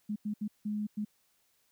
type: tone bursts at uneven times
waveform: sine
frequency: 210 Hz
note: G#3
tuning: 19 cents sharp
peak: -31 dBFS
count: 5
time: 0.09-0.16 / 0.25-0.34 / 0.41-0.48 / 0.65-0.87 / 0.97-1.05 s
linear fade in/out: 10 ms
effects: white hiss -72 dBFS RMS until 1.71 s